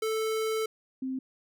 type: tone pair in turn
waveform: square / sine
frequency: 440 / 261.6 Hz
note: A4 / C4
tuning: 0 / 0 cents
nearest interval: major sixth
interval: 900 cents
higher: first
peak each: -28 / -30 dBFS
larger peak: first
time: 0.02-0.66 / 1.02-1.19 s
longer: first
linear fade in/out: 5 ms
effects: none